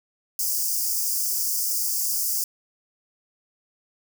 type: high-pass noise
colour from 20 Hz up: white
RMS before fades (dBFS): -25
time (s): 0.39-2.44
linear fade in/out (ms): 2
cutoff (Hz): 4800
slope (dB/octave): 96
effects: none